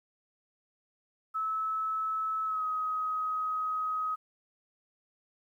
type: tone with pitch glide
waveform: sine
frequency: 1300 to 1263 Hz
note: E6 to D#6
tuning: -24 to +26 cents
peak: -29 dBFS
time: 1.34-4.16 s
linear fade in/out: 20 ms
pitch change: -50 cents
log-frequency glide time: 2.45-2.64 s
effects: 11-bit